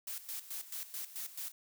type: noise with tremolo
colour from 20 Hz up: blue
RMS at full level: -41 dBFS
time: 0.07-1.52 s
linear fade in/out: 5 ms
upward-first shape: square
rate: 4.6 Hz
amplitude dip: 75%
effects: none